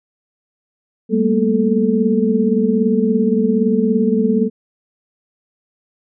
sine tone cluster, 196.1 / 219.8 / 237.2 / 438.7 Hz, G3 / A3 / A#3 / A4, +1 / -2 / +30 / -5 cents, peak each -18 dBFS, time 1.09-4.5 s, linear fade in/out 50 ms, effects none

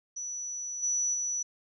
sine tone with level steps, 5920 Hz, F#8, in tune, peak -34 / -26 / -29 dBFS, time 0.16-1.43 s, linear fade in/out 10 ms, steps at 0.82 / 1.13 s, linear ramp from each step 20 ms, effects none

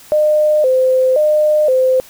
sine tone with vibrato, 560 Hz, C#5, 18 cents sharp, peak -9 dBFS, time 0.12-2 s, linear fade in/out 0 ms, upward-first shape square, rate 0.96 Hz, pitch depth 140 cents each way, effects white hiss -41 dBFS RMS until 2.09 s

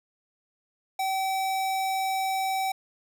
square tone, 767 Hz, G5, 38 cents flat, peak -26 dBFS, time 0.99-2.72 s, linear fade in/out 5 ms, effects none

